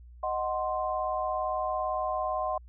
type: chord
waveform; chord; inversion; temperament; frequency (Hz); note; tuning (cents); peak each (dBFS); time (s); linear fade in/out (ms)
sine; C diminished; first; equal; 622.3 / 740 / 1046.5; Eb5 / Gb5 / C6; 0 / 0 / 0; -32; 0.23-2.58; 5
effects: added 60 Hz sine -47 dBFS peak until 2.68 s